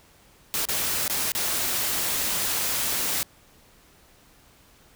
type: noise with dropouts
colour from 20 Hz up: white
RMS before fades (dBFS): -26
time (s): 0.54-3.23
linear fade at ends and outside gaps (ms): 0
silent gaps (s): 0.653-0.687 / 1.079-1.098 / 1.319-1.35
effects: pink hiss -56 dBFS RMS until 4.95 s